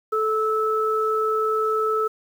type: tone pair together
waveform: sine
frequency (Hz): 436.2 / 1307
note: A4 / E6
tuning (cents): -15 / -15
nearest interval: octave + perfect fifth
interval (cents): 1900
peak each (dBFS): -22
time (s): 0.12-2.08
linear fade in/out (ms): 10
effects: 8-bit